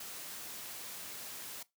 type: noise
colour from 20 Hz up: white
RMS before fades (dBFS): -45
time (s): 0-1.63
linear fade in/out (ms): 5
effects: noise-tail reverb RT60 0.2 s tail -20 dB re dry + high-pass 100 Hz 12 dB/octave